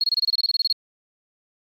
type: tone bursts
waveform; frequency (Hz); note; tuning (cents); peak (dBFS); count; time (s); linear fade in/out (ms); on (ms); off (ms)
sine; 4306; C8; +49; -16; 14; 0.01-0.726; 2; 27; 26
effects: tanh soft clip ceiling -12 dBFS + Opus 32 kbps